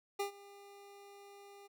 25% pulse tone with ADSR envelope, 401.8 Hz, G4, 43 cents sharp, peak -29 dBFS, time 0.19-1.68 s, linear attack 10 ms, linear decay 110 ms, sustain -21 dB, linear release 20 ms, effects none

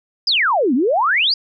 sine exponential two-way sweep, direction down then up, 5250 to 230.2 to 5050 Hz, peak -13 dBFS, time 0.27-1.34 s, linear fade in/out 5 ms, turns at 0.74 s, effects none

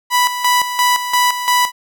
sawtooth tone with tremolo, 987 Hz, B5, 1 cent flat, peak -7 dBFS, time 0.1-1.72 s, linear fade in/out 50 ms, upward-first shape square, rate 2.9 Hz, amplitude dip 65%, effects none

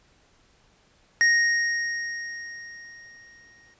square tone with exponential decay, 1867 Hz, A#6, 2 cents sharp, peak -16 dBFS, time 1.21-3.74 s, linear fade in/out 0 ms, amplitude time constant 550 ms, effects pink hiss -61 dBFS RMS until 3.79 s + resampled to 16000 Hz

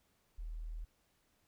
sine tone, 40 Hz, D#1, 49 cents sharp, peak -40 dBFS, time 0.38-0.85 s, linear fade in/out 10 ms, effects pink hiss -75 dBFS RMS until 1.47 s

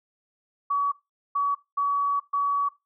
sine tone bursts at uneven times, 1134 Hz, C#6, 39 cents sharp, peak -21 dBFS, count 4, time 0.7-0.92 / 1.35-1.55 / 1.77-2.2 / 2.33-2.69 s, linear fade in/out 10 ms, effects noise-tail reverb RT60 0.2 s tail -17 dB re dry

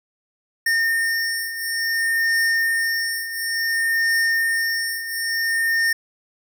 square beating tone pair, 1823 / 1823.57 Hz, A#6 / A#6, -39 / -39 cents, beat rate 0.57 Hz, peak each -26 / -21 dBFS, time 0.66-5.93 s, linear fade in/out 5 ms, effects none

